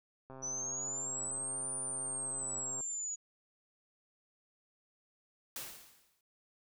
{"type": "click train", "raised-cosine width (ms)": 1, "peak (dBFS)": -36, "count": 332, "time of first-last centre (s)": [0.3, 2.808], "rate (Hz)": 132}
{"type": "exponential two-way sweep", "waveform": "sine", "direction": "up then down", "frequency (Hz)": [5920, 9397, 6800], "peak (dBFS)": -36, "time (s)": [0.42, 3.16], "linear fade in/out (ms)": 20, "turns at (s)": 1.75}
{"type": "noise with exponential decay", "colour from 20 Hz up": "white", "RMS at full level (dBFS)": -40, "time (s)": [5.56, 6.21], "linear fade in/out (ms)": 2, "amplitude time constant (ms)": 140}
{"effects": []}